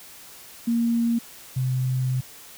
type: tone pair in turn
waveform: sine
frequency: 233.1 / 128.8 Hz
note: A#3 / C3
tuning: 0 / -27 cents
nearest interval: minor seventh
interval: 1027 cents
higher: first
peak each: -19 / -21 dBFS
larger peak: first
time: 0.67-1.19 / 1.56-2.21 s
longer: second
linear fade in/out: 10 ms
effects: white hiss -45 dBFS RMS until 2.57 s